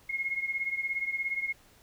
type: beating tone pair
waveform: sine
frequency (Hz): 2154 / 2171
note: C7 / C#7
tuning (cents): +50 / -37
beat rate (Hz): 17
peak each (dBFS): -31 / -35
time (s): 0.09-1.53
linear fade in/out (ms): 10
effects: pink hiss -60 dBFS RMS until 1.82 s